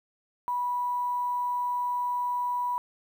sine tone with quantisation, 980 Hz, B5, 14 cents flat, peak -26 dBFS, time 0.48-2.78 s, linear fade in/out 0 ms, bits 9, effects none

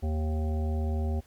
harmonic tone, 77.78 Hz, D#2, in tune, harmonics 1 / 3 / 5 / 7 / 9 / 10, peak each -26 / -36 / -40 / -43 / -45 / -46 dBFS, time 0.02-1.21 s, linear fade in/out 20 ms, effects pink hiss -61 dBFS RMS until 1.26 s + MP3 96 kbps

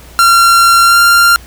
45% pulse tone with pitch glide, 1373 to 1388.2 Hz, F6 to F6, -30 to -11 cents, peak -4 dBFS, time 0.19-1.36 s, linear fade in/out 0 ms, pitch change +19 cents, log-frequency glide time 0.84-0.99 s, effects added 60 Hz sine -34 dBFS peak until 1.46 s + pink hiss -38 dBFS RMS until 1.46 s

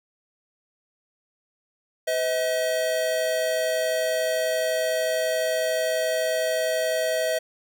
square tone pair together, 507.7 / 639 Hz, B4 / D#5, +48 / +46 cents, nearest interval major third, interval 398 cents, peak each -29 / -24 dBFS, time 2.07-7.39 s, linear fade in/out 10 ms, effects none

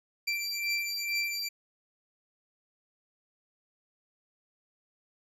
25% pulse beating tone pair, 2349 / 2351.2 Hz, D7 / D7, 0 / +1 cents, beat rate 2.2 Hz, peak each -29 dBFS, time 0.27-1.49 s, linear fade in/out 10 ms, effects resampled to 32000 Hz

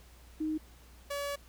sine / sawtooth tone pair in turn, 311.1 / 569.2 Hz, D#4 / C#5, 0 / +46 cents, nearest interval minor seventh, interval 1046 cents, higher second, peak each -30 / -30 dBFS, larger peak neither, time 0.4-0.58 / 1.1-1.36 s, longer second, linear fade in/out 10 ms, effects added 60 Hz sine -54 dBFS peak until 1.48 s + pink hiss -60 dBFS RMS until 1.48 s

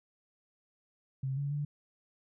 sine tone with pitch steps, 133.5 / 141.8 / 146 Hz, C3 / C#3 / D3, +35 / +40 / -10 cents, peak -31 dBFS, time 1.23-1.65 s, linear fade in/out 5 ms, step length 140 ms, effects none

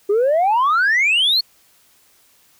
sine exponential sweep, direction up, 392 to 4435 Hz, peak -11 dBFS, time 0.09-1.41 s, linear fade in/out 10 ms, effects tanh soft clip ceiling -11 dBFS + white hiss -55 dBFS RMS until 2.59 s

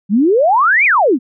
sine exponential two-way sweep, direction up then down, 185.1 to 2507 to 220.3 Hz, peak -8 dBFS, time 0.09-1.19 s, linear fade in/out 50 ms, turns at 0.85 s, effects none

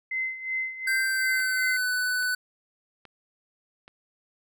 sine tone with tremolo, 2059 Hz, C7, 28 cents flat, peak -25 dBFS, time 0.11-1.77 s, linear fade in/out 5 ms, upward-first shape sine, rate 2.7 Hz, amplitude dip 75%
square tone with pitch glide, 1568 to 1496.3 Hz, G6 to F#6, 0 to +19 cents, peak -25 dBFS, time 0.87-2.35 s, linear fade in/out 5 ms, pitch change -81 cents, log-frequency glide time 1.05-1.9 s
click train, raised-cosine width 0.3 ms, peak -31 dBFS, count 4, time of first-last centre 1.4-3.879 s, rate 1.21 Hz
effects none

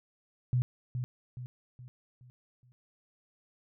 sine tone with echo, 124.6 Hz, B2, 16 cents sharp, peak -24 dBFS, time 0.53-0.62 s, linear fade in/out 0 ms, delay 420 ms, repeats 5, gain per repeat -7 dB, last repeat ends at 2.72 s, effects none

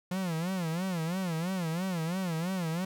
45% pulse tone with vibrato, 174.61 Hz, F3, in tune, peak -30 dBFS, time 0.11-2.85 s, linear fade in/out 5 ms, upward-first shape sine, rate 3 Hz, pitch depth 160 cents each way, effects none

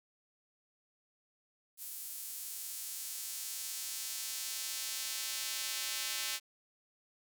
square tone with high-pass filter sweep, 119.5 Hz, A#2, 43 cents sharp, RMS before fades -40 dBFS, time 1.77-6.4 s, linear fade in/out 50 ms, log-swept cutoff 11000 to 3100 Hz, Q 0.74, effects none

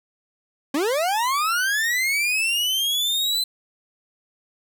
40% pulse linear sweep, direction up, 261.6 to 4073 Hz, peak -19 dBFS, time 0.74-3.44 s, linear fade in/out 5 ms, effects none

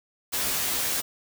white noise with comb filter, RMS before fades -27 dBFS, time 0.32-1.02 s, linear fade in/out 20 ms, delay 15 ms, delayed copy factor +0.65, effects none

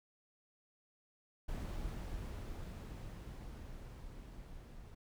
brown noise with level ramp, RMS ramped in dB -41 to -53 dBFS, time 1.48-4.95 s, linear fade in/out 10 ms, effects none

